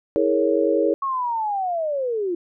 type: chord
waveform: sine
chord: A# half-diminished seventh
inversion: second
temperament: equal with one note detuned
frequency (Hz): 324.7 / 415.3 / 466.2 / 554.4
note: E4 / G#4 / A#4 / C#5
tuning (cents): -26 / 0 / 0 / 0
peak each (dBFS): -22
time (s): 0.16-0.94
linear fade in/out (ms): 0
type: linear sweep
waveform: sine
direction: down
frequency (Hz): 1108.7 to 333.9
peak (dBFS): -21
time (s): 1.02-2.35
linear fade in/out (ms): 5
effects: none